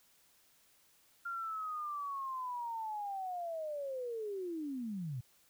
sine linear sweep, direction down, 1396.9 to 114.4 Hz, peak -37 dBFS, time 1.25-5.21 s, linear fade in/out 10 ms, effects white hiss -68 dBFS RMS until 5.49 s

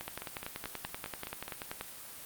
two click trains, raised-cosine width 0.3 ms, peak -21 / -23 dBFS, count 19 / 8, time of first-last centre 0.08-1.811 / 0.01-1.481 s, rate 10.4 / 4.76 Hz, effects white hiss -47 dBFS RMS until 2.25 s + Opus 32 kbps

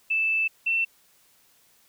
sine tone pair in turn, 2638 / 2689 Hz, E7 / E7, +1 / +34 cents, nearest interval unison, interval 33 cents, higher second, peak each -21 dBFS, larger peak neither, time 0.1-0.48 / 0.66-0.85 s, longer first, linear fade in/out 10 ms, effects white hiss -61 dBFS RMS until 1.88 s

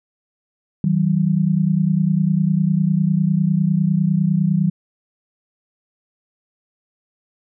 sine tone pair together, 159.38 / 189.3 Hz, D#3 / F#3, +42 / +40 cents, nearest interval minor third, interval 298 cents, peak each -17 dBFS, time 0.84-4.7 s, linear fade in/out 2 ms, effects none

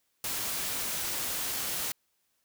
white noise, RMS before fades -33 dBFS, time 0.24-1.92 s, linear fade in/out 2 ms, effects white hiss -75 dBFS RMS until 2.44 s

